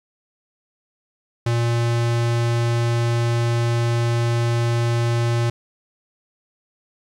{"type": "tone", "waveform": "square", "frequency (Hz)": 117.8, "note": "A#2", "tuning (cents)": 19, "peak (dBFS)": -18, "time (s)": [1.46, 5.5], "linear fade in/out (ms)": 5, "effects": ["low-pass 8000 Hz 12 dB/octave", "9-bit"]}